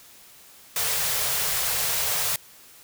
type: band-stop noise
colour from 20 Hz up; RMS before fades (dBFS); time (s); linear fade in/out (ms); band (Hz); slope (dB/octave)
white; -25; 0.76-2.36; 2; 180 to 410; 96
effects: white hiss -50 dBFS RMS until 2.83 s